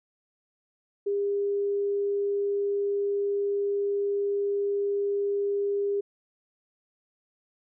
sine tone, 403.1 Hz, G4, 48 cents sharp, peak -24 dBFS, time 1.06-6.01 s, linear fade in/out 10 ms, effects none

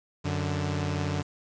sawtooth tone pair together, 92.5 / 146.83 Hz, F#2 / D3, 0 / 0 cents, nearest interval minor sixth, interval 800 cents, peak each -26 dBFS, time 0.24-1.23 s, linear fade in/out 20 ms, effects resampled to 16000 Hz + 8-bit

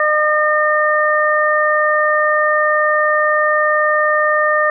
harmonic tone, 607 Hz, D#5, 43 cents flat, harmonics 1 / 2 / 3, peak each -16 / -16 / -16 dBFS, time 0-4.7 s, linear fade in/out 2 ms, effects none

